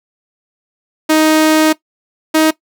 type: tone pair in turn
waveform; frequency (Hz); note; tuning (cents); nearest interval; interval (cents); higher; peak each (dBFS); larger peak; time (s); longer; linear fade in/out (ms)
sawtooth; 312.5 / 314.7; D#4 / D#4; +8 / +20; unison; 12; second; -4; neither; 1.09-1.73 / 2.34-2.51; first; 10
effects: noise-tail reverb RT60 0.1 s tail -18 dB re dry